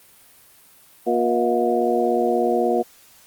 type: harmonic tone with a mistuned harmonic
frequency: 119.3 Hz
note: A#2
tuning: 41 cents sharp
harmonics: 2 / 3 / 4 / 5 / 6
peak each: -25 / -22 / -22 / -26 / -23 dBFS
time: 1.06-2.83 s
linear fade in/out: 20 ms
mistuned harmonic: 5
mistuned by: +120 cents
effects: white hiss -51 dBFS RMS until 3.26 s + Opus 32 kbps